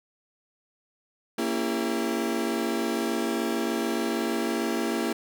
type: chord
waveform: 35% pulse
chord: A# diminished seventh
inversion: none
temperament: just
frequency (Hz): 233.1 / 279.7 / 335.6 / 402.8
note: A#3 / C#4 / E4 / G4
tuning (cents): 0 / +16 / +31 / +47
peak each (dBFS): -28 / -32 / -28 / -31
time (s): 1.38-5.13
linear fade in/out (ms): 5
effects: none